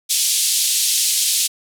white band-pass noise, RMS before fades -18 dBFS, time 0.09-1.48 s, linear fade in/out 20 ms, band 3100 to 11000 Hz, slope 24 dB/octave, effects none

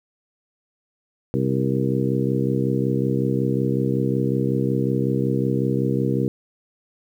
harmonic tone with a mistuned harmonic, 65.41 Hz, C2, in tune, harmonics 2 / 3 / 4 / 5 / 6 / 7, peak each -23 / -25 / -26 / -27 / -28 / -28 dBFS, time 1.34-6.28 s, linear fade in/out 0 ms, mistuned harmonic 7, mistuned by +49 cents, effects 9-bit

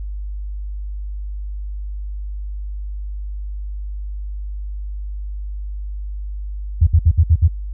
sine tone bursts, 80.9 Hz, E2, 32 cents flat, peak -7 dBFS, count 6, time 6.81-7.48 s, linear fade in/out 10 ms, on 60 ms, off 62 ms, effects added 50 Hz sine -24 dBFS peak until 7.73 s

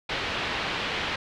white low-pass noise, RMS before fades -30 dBFS, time 0.09-1.16 s, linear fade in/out 5 ms, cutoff 3500 Hz, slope 24 dB/octave, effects none

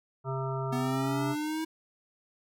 harmonic tone, 133.2 Hz, C3, 31 cents sharp, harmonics 1 / 3 / 5 / 7 / 9 / 10, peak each -32 / -37 / -39 / -40 / -42 / -42 dBFS, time 0.24-1.36 s, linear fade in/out 50 ms
square linear sweep, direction up, 246 to 321.4 Hz, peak -31 dBFS, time 0.72-1.65 s, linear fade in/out 10 ms
effects none

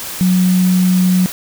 sine tone in noise, 183.1 Hz, F#3, 18 cents flat, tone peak -9 dBFS, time 0.21-1.26 s, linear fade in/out 0 ms, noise white, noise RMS -26 dBFS, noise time 0-1.32 s, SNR +14 dB, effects none

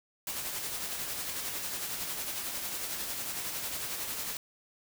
white noise with tremolo, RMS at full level -35 dBFS, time 0.27-4.37 s, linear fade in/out 2 ms, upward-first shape sine, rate 11 Hz, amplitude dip 35%, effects none

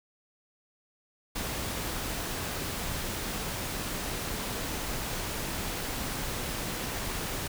pink noise, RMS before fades -34 dBFS, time 1.35-7.48 s, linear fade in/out 10 ms, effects none

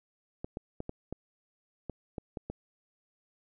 clicks, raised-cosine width 2 ms, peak -23 dBFS, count 9, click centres 0.445 / 0.571 / 0.804 / 0.894 / 1.126 / 1.897 / 2.182 / 2.372 / 2.5 s, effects none

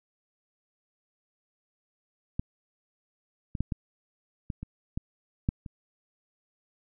clicks, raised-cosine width 5 ms, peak -16 / -21 / -14 / -17 / -20 / -24 / -18 / -12 / -27 dBFS, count 9, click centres 2.395 / 3.552 / 3.606 / 3.722 / 4.502 / 4.63 / 4.975 / 5.489 / 5.662 s, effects none

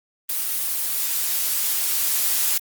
blue noise with level ramp, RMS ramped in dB -25 to -20 dBFS, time 0.29-2.58 s, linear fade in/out 5 ms, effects Opus 24 kbps

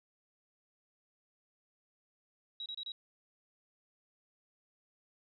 sine tone bursts, 3853 Hz, B7, 44 cents flat, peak -39 dBFS, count 4, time 2.6-2.92 s, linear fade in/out 2 ms, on 59 ms, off 28 ms, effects none

